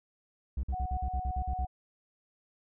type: tone bursts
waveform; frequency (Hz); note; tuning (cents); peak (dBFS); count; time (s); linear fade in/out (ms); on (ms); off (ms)
triangle; 64.5; C2; -24; -27; 10; 0.57-1.651; 5; 64; 49
type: tone with tremolo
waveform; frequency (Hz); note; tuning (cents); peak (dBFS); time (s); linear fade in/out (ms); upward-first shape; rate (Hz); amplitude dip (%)
sine; 739; F#5; -2; -34; 0.72-1.67; 20; sine; 5; 25
effects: none